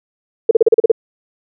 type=tone bursts; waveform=sine; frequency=452.4 Hz; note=A4; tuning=48 cents sharp; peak=-4 dBFS; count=8; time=0.49-0.917 s; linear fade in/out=5 ms; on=21 ms; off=37 ms; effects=none